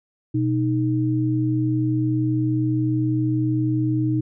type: tone pair together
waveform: sine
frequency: 123.57 / 311.1 Hz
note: B2 / D#4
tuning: +1 / 0 cents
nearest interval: octave + major third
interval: 1599 cents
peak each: -21 / -21 dBFS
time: 0.34-4.21 s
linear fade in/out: 10 ms
effects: none